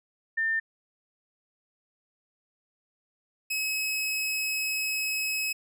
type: tone pair in turn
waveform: sine / sawtooth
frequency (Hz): 1800 / 2563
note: A6 / E7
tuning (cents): +39 / -49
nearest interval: tritone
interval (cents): 612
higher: second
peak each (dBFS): -24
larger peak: neither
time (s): 0.37-0.6 / 3.5-5.53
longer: second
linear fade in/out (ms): 10
effects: none